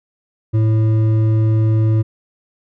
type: tone with hard clipping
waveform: triangle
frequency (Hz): 109.9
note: A2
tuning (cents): -2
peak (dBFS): -13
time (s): 0.53-2.03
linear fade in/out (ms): 20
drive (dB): 11
effects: none